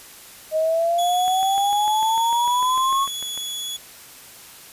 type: exponential sweep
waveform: sine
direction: up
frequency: 622.3 to 1108.7 Hz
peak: -17 dBFS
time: 0.51-3.08 s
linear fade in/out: 50 ms
type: tone with vibrato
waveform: sawtooth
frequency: 3388 Hz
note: G#7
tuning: 34 cents sharp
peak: -24 dBFS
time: 0.98-3.77 s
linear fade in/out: 10 ms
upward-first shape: triangle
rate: 16 Hz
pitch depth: 8 cents each way
type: click train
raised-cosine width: 0.5 ms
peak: -22 dBFS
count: 15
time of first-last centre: 1.28-3.376 s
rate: 6.68 Hz
effects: white hiss -43 dBFS RMS until 4.72 s + resampled to 32000 Hz